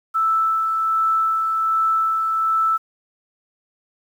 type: tone with tremolo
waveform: sine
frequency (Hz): 1318.5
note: E6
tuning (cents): 0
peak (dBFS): -15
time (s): 0.14-2.78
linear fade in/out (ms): 20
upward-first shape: sine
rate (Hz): 1.3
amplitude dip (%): 30
effects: 8-bit